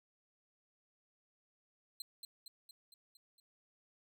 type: tone with echo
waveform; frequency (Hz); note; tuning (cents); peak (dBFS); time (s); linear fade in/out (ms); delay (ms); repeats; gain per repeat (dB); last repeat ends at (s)
sawtooth; 4103; C8; -35; -39; 2-2.02; 2; 230; 6; -4; 3.4
effects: none